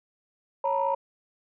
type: tone cluster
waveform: sine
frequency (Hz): 551 / 907 / 964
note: C#5 / A#5 / B5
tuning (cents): -11 / -48 / -42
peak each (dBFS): -27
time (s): 0.64-0.95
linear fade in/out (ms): 5
effects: tanh soft clip ceiling -15 dBFS